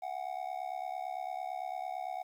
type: tone with amplitude modulation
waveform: triangle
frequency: 740 Hz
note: F#5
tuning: in tune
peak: -30 dBFS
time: 0.02-2.23 s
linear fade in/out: 10 ms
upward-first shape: sine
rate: 68.9 Hz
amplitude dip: 95%
effects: 11-bit